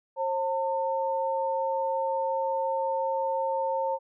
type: tone pair together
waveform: sine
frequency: 536 / 901.4 Hz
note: C5 / A5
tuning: +42 / +42 cents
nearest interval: major sixth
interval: 900 cents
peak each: -28 dBFS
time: 0.16-3.99 s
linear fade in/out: 50 ms
effects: none